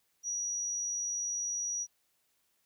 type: tone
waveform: sine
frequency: 5800 Hz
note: F#8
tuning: 35 cents flat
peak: -32 dBFS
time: 0.23-1.87 s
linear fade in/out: 50 ms
effects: white hiss -75 dBFS RMS until 2.65 s